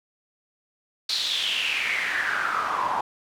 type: noise with band-pass filter sweep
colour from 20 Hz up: pink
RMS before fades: -26 dBFS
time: 1.09-3.01 s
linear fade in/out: 5 ms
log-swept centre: 4300 to 900 Hz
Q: 5.8
effects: none